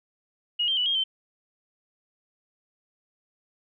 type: tone with pitch steps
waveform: sine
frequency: 2887 / 3155 / 2960 / 3235 / 3095 Hz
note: F#7 / G7 / F#7 / G#7 / G7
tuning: -43 / +10 / 0 / -46 / -23 cents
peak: -22 dBFS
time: 0.59-1.04 s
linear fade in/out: 10 ms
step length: 90 ms
effects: none